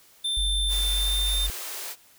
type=tone with pitch glide; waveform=square; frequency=3566 to 3601 Hz; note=A7 to A7; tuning=+22 to +39 cents; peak=-25 dBFS; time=0.24-1.47 s; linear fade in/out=10 ms; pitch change=+17 cents; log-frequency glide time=0.94-1.15 s
type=tone; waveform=sine; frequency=49.22 Hz; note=G1; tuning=8 cents sharp; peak=-25 dBFS; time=0.37-1.5 s; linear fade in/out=0 ms
type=high-pass noise; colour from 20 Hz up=white; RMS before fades=-35 dBFS; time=0.68-1.96 s; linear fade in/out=50 ms; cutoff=320 Hz; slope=48 dB/octave
effects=white hiss -56 dBFS RMS until 2.18 s